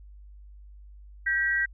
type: tone pair together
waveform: sine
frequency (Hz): 1578.4 / 1922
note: G6 / B6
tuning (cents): +11 / -48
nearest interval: minor third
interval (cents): 341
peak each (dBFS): -26 / -25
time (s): 1.26-1.66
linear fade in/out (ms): 10
effects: added 50 Hz sine -45 dBFS peak until 1.73 s